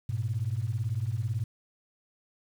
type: beating tone pair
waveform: sine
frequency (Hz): 102.3 / 120.3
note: G#2 / B2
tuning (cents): -26 / -45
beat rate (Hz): 18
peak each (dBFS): -30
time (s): 0.09-1.44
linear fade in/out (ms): 5
effects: tanh soft clip ceiling -20 dBFS + 9-bit